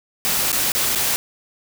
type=noise with dropouts; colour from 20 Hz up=white; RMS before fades=-20 dBFS; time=0.25-1.16 s; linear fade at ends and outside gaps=0 ms; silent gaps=0.518-0.528 / 0.719-0.75 / 0.95-0.957 s; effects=none